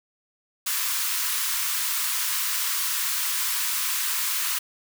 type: high-pass noise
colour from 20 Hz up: white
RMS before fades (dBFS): -26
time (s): 0.66-4.59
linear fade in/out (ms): 10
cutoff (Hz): 940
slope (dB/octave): 96
effects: none